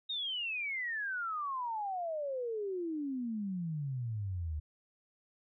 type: exponential sweep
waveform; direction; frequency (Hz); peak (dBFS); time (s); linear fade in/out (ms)
sine; down; 3766 to 73.42; -34; 0.09-4.6; 10
effects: none